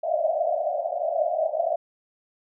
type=band-pass noise; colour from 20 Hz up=pink; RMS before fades=-25 dBFS; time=0.03-1.76 s; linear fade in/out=10 ms; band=600 to 700 Hz; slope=96 dB/octave; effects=none